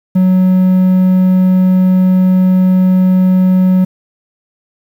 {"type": "tone", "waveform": "triangle", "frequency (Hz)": 185.2, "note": "F#3", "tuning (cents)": 2, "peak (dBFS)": -4, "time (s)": [0.15, 3.85], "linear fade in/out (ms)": 10, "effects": ["7-bit"]}